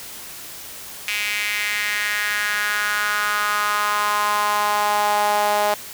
sawtooth tone with high-pass filter sweep, 207.7 Hz, G#3, in tune, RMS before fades -21 dBFS, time 1.08-5.74 s, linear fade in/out 2 ms, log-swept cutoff 2400 to 710 Hz, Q 3.8, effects white hiss -36 dBFS RMS until 5.93 s

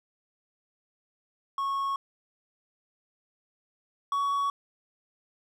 triangle tone pair in turn, 1100 / 1123.1 Hz, C#6 / C#6, -14 / +22 cents, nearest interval unison, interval 36 cents, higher second, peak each -25 / -23 dBFS, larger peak second, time 1.58-1.96 / 4.12-4.5 s, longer neither, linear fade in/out 2 ms, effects none

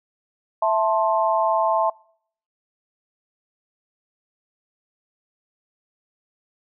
sine chord, A minor, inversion second, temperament just, 660 / 880 / 1056 Hz, E5 / A5 / C6, +2 / 0 / +16 cents, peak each -20 / -21 / -23 dBFS, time 0.62-1.9 s, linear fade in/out 5 ms, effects noise-tail reverb RT60 0.6 s tail -25 dB re dry

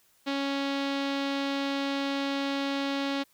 sawtooth tone with low-pass filter, 277.2 Hz, C#4, in tune, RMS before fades -30 dBFS, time 0.26-3.24 s, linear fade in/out 20 ms, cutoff 3900 Hz, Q 2.2, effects white hiss -65 dBFS RMS until 3.33 s

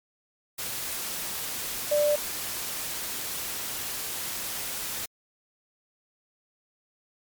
sine tone in noise, 590 Hz, D5, 8 cents sharp, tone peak -20 dBFS, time 1.91-2.16 s, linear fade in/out 10 ms, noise white, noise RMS -33 dBFS, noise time 0.58-5.06 s, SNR +10 dB, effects MP3 96 kbps

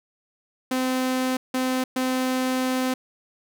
sawtooth tone bursts at uneven times, 257.4 Hz, C4, 28 cents flat, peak -18 dBFS, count 3, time 0.71-1.37 / 1.54-1.84 / 1.96-2.94 s, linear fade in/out 5 ms, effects none

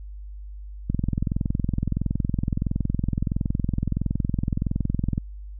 click train, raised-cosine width 5 ms, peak -11 dBFS, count 93, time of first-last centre 0.9-5.179 s, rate 21.5 Hz, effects added 50 Hz sine -35 dBFS peak until 5.59 s

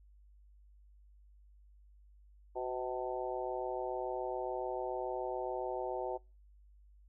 harmonic tone with a mistuned harmonic, 127 Hz, B2, 49 cents sharp, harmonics 3 / 4 / 5 / 6 / 7, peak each -40 / -41 / -42 / -43 / -43 dBFS, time 2.55-6.18 s, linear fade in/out 20 ms, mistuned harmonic 3, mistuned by -41 cents, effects noise-tail reverb RT60 0.3 s tail -25 dB re dry + added 50 Hz sine -58 dBFS peak until 7.08 s

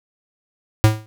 square tone with exponential decay, 108.5 Hz, A2, 24 cents flat, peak -6 dBFS, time 0.84-1.06 s, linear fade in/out 0 ms, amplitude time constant 47 ms, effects none

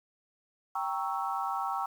sine chord, G diminished seventh, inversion none, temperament equal, 784 / 932.3 / 1108.7 / 1318.5 Hz, G5 / Bb5 / Db6 / Fb6, 0 / 0 / 0 / 0 cents, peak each -34 / -36 / -36 / -36 dBFS, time 0.75-1.86 s, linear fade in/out 5 ms, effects 9-bit

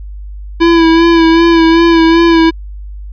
square tone with vibrato, 331.8 Hz, E4, 11 cents sharp, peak -5 dBFS, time 0.6-2.51 s, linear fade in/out 20 ms, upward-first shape sine, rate 2.6 Hz, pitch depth 32 cents each way, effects added 50 Hz sine -23 dBFS peak until 3.12 s + resampled to 11025 Hz

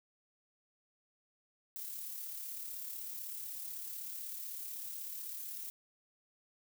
violet noise with amplitude modulation, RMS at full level -42 dBFS, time 1.76-5.7 s, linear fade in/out 0 ms, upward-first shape sine, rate 36 Hz, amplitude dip 35%, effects none

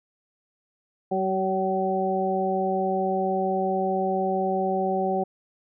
harmonic tone with a mistuned harmonic, 190 Hz, F#3, 46 cents sharp, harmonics 1 / 2 / 3 / 4, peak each -29 / -27 / -29 / -26 dBFS, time 1.11-5.24 s, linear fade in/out 10 ms, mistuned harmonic 3, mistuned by -17 cents, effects none

